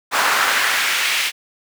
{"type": "noise with high-pass filter sweep", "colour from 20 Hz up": "brown", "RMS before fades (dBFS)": -18, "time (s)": [0.11, 1.32], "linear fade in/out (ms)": 50, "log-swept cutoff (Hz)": [1100, 2600], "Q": 1.5, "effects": []}